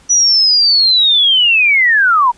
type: linear sweep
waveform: sine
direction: down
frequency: 5920 to 919 Hz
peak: -7 dBFS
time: 0.09-2.32 s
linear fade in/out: 20 ms
effects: pink hiss -47 dBFS RMS until 2.37 s + resampled to 22050 Hz